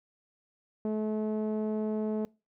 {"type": "tone with low-pass filter", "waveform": "sawtooth", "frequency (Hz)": 215.3, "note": "A3", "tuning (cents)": -37, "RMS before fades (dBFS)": -31, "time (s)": [0.85, 2.25], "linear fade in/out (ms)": 0, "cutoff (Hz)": 540, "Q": 1.4, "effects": ["noise-tail reverb RT60 0.3 s tail -25 dB re dry"]}